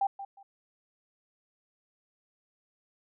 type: tone with echo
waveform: sine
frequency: 790 Hz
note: G5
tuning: 13 cents sharp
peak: -24 dBFS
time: 0.01-0.07 s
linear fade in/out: 5 ms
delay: 180 ms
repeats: 2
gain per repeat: -13 dB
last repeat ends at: 0.43 s
effects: none